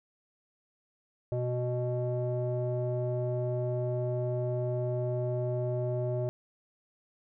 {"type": "tone with low-pass filter", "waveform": "square", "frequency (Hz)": 123.47, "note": "B2", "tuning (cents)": 0, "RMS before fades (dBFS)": -31, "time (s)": [1.32, 6.29], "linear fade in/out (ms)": 0, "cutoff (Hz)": 550, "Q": 10, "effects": []}